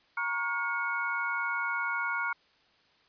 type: tone cluster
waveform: sine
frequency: 941 / 1109 / 1426 / 2210 Hz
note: A#5 / C#6 / F6 / C#7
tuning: +16 / 0 / +36 / -6 cents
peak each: -36 / -37 / -31 / -36 dBFS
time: 0.17-2.33 s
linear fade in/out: 5 ms
effects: white hiss -65 dBFS RMS until 3.08 s + resampled to 11025 Hz